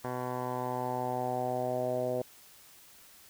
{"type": "tone with low-pass filter sweep", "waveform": "10% pulse", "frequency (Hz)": 125.6, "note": "B2", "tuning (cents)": 30, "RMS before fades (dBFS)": -33, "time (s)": [0.04, 2.22], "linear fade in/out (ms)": 5, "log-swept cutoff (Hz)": [1200, 570], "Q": 4.6, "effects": ["white hiss -56 dBFS RMS until 3.29 s"]}